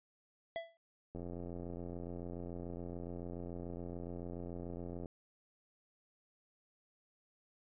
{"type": "tone with exponential decay", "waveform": "square", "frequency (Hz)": 666, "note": "E5", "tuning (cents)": 18, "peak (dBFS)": -35, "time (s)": [0.56, 0.77], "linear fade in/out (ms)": 0, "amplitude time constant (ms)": 45}
{"type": "click train", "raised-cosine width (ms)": 2, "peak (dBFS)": -32, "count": 341, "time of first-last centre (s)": [1.15, 5.058], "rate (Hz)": 87}
{"effects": ["resampled to 8000 Hz"]}